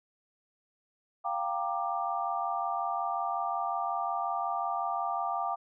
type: chord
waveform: sine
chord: G minor seventh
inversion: third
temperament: equal with one note detuned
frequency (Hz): 698.5 / 784 / 932.3 / 1184.9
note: F5 / G5 / Bb5 / D6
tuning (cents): 0 / 0 / 0 / +15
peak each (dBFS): -34 / -34 / -38 / -34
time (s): 1.24-5.56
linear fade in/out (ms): 20
effects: none